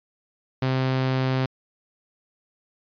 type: tone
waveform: sawtooth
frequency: 130.81 Hz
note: C3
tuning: in tune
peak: -17 dBFS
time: 0.62-1.46 s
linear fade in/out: 5 ms
effects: resampled to 11025 Hz